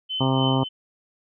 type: tone with tremolo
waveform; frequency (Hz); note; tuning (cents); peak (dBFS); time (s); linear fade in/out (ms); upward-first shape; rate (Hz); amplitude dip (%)
sine; 3052; G7; -47; -24; 0.09-0.69; 20; triangle; 3.4; 80
type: harmonic tone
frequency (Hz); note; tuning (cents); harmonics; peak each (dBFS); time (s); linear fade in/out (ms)
132.4; C3; +21; 1 / 2 / 3 / 4 / 5 / 6 / 7 / 8 / 9; -22 / -23 / -30 / -31 / -32 / -31 / -29 / -34 / -35; 0.2-0.64; 10
effects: none